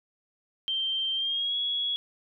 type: tone with pitch glide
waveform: sine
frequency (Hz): 3142 to 3348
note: G7 to G#7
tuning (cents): +3 to +13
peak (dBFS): -26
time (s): 0.68-1.96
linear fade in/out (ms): 0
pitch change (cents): +110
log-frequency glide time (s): 1.14-1.56
effects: none